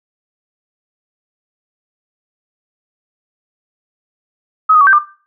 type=tone with pitch steps; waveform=sine; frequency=1273 / 1239 / 1130 / 1560 / 1193 Hz; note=D#6 / D#6 / C#6 / G6 / D6; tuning=+39 / -8 / +33 / -9 / +27 cents; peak=-5 dBFS; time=4.69-4.99 s; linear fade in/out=10 ms; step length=60 ms; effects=noise-tail reverb RT60 0.4 s tail -19 dB re dry